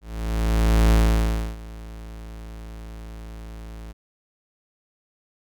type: tone with ADSR envelope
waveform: 45% pulse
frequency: 55 Hz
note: A1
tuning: in tune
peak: -13 dBFS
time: 0.01-3.93 s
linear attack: 900 ms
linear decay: 650 ms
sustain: -22 dB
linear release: 19 ms
effects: none